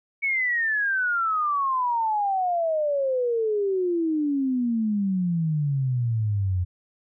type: exponential sweep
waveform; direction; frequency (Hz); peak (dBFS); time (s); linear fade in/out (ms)
sine; down; 2242 to 87.9; -21; 0.22-6.65; 20
effects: none